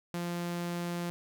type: tone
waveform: sawtooth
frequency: 173.4 Hz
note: F3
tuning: 12 cents flat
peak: -29 dBFS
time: 0.14-1.1 s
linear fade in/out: 0 ms
effects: none